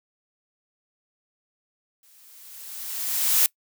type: noise with exponential growth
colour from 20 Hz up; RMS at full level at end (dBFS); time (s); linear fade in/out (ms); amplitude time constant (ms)
blue; -17; 2.03-3.46; 1; 310
effects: noise-tail reverb RT60 0.1 s tail -23 dB re dry